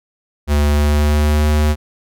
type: tone with pitch glide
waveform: square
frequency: 73.3 to 75.45 Hz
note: D2 to D2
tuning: -3 to +47 cents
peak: -12 dBFS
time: 0.47-1.76 s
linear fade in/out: 50 ms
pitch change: +50 cents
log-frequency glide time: 0.67-1.47 s
effects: none